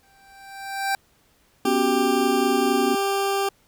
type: tone with exponential growth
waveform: 25% pulse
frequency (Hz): 784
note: G5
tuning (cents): 0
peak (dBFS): -16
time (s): 0.03-0.95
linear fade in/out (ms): 1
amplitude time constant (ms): 200
type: tone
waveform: 20% pulse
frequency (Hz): 394.7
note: G4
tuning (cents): +12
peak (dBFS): -16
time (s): 1.65-3.49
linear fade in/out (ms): 5
type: chord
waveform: sine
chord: B suspended second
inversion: none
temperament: just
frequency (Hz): 246.9 / 277.8 / 370.4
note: B3 / C#4 / F#4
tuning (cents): 0 / +4 / +2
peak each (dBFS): -25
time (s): 1.65-2.95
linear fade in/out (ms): 5
effects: pink hiss -61 dBFS RMS until 3.67 s